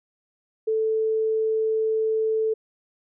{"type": "tone", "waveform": "sine", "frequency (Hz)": 440, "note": "A4", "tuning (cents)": 0, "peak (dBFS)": -20, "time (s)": [0.67, 2.54], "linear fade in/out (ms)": 10, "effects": []}